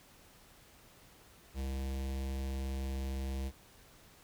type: tone with notch filter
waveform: square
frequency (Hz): 66.8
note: C2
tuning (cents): +36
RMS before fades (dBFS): -37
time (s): 1.54-3.52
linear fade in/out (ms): 50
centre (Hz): 1300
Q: 1.2
effects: pink hiss -60 dBFS RMS until 4.23 s